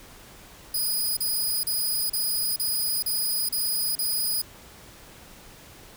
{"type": "tone bursts", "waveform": "5% pulse", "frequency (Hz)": 4957, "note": "D#8", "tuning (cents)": -7, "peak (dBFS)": -17, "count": 8, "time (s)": [0.74, 4.418], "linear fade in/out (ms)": 5, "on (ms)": 430, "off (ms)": 34, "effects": ["pink hiss -48 dBFS RMS until 5.96 s"]}